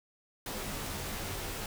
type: noise with comb filter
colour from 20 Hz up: pink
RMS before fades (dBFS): -38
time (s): 0.46-1.66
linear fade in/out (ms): 2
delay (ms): 17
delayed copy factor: -0.7
effects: none